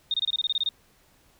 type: tone bursts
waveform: sine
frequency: 3683 Hz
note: A#7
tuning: 22 cents flat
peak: -22 dBFS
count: 11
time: 0.11-0.69 s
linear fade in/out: 2 ms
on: 30 ms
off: 25 ms
effects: pink hiss -61 dBFS RMS until 1.39 s